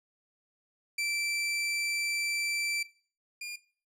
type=tone pair in turn; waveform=sawtooth; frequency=2336 / 2413 Hz; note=D7 / D7; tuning=-10 / +46 cents; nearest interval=minor second; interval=56 cents; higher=second; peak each=-26 / -33 dBFS; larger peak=first; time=0.98-2.83 / 3.41-3.56 s; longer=first; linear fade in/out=5 ms; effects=noise-tail reverb RT60 0.4 s tail -18 dB re dry + low-pass 11000 Hz 12 dB/octave